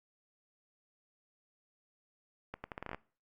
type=accelerating click train; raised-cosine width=0.5 ms; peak=-25 dBFS; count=10; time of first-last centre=2.54-2.946 s; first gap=100 ms; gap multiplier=0.78; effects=noise-tail reverb RT60 0.4 s tail -22 dB re dry + Opus 48 kbps